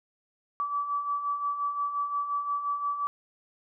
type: beating tone pair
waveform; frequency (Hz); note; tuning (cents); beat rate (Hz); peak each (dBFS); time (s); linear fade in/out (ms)
sine; 1148 / 1153.7; D6 / D6; -40 / -31; 5.7; -36 / -28; 0.6-3.07; 0
effects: none